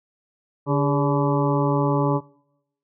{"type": "harmonic tone with a mistuned harmonic", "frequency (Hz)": 143.3, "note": "D3", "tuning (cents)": -42, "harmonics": [1, 2, 3, 4, 6, 7, 8], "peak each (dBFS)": [-21, -24, -26, -27, -29, -29, -30], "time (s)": [0.66, 2.21], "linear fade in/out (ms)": 50, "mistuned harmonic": 3, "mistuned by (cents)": -74, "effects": ["noise-tail reverb RT60 0.9 s tail -26 dB re dry"]}